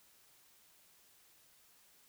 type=silence; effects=white hiss -66 dBFS RMS until 2.08 s